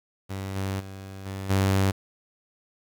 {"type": "tone with level steps", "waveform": "sawtooth", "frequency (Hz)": 96.7, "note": "G2", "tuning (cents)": -23, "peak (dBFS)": [-27, -23, -34, -28, -16], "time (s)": [0.29, 1.92], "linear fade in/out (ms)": 20, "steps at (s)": [0.55, 0.79, 1.25, 1.49], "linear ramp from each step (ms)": 20, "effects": ["9-bit"]}